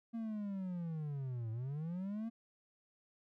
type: linear two-way sweep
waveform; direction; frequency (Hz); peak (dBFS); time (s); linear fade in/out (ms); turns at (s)
triangle; down then up; 232.3 to 109.1 to 232.3; -36; 0.13-2.3; 20; 1.51
effects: none